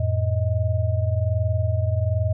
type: tone cluster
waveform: sine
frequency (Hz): 88.7 / 109.9 / 628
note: F2 / A2 / D#5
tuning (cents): +27 / -2 / +16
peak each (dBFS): -22 / -22 / -29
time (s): 0-2.33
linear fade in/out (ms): 5
effects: none